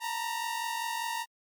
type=tone pair together; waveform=sawtooth; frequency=910 / 955.1 Hz; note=A#5 / A#5; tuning=-42 / +42 cents; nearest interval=minor second; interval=84 cents; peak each=-30 / -31 dBFS; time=0-1.26 s; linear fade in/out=50 ms; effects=MP3 96 kbps